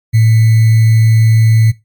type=tone with sample-and-hold; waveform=sine; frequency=111.7 Hz; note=A2; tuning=27 cents sharp; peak=-5 dBFS; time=0.13-1.72 s; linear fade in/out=20 ms; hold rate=2100 Hz; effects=noise-tail reverb RT60 0.2 s tail -17 dB re dry + MP3 96 kbps